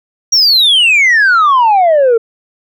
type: exponential sweep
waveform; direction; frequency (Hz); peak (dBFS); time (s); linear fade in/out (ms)
sine; down; 5750 to 443.7; -3; 0.32-2.18; 10
effects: tanh soft clip ceiling -4 dBFS